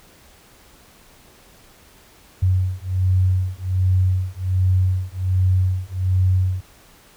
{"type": "beating tone pair", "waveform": "sine", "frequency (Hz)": [92.1, 93.4], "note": ["F#2", "F#2"], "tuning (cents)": [-7, 17], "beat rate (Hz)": 1.3, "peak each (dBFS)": -19, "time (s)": [2.42, 6.61], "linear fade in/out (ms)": 10, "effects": ["pink hiss -50 dBFS RMS until 7.16 s"]}